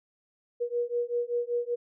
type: beating tone pair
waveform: sine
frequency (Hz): 477.3 / 482.5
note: A#4 / B4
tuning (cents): +41 / -40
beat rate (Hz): 5.2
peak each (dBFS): -30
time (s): 0.6-1.76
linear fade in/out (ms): 20
effects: none